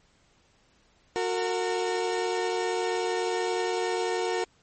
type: tone pair together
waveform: 30% pulse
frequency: 365.7 / 456.1 Hz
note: F#4 / A#4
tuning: -20 / -38 cents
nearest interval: major third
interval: 382 cents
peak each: -26 dBFS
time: 1.16-4.44 s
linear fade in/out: 0 ms
effects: pink hiss -64 dBFS RMS until 4.62 s + MP3 32 kbps